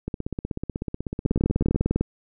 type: two click trains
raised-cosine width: 3 ms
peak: -9 / -15 dBFS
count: 16 / 29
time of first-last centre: 1.26-2.01 / 0.08-1.808 s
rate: 20 / 16.2 Hz
effects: none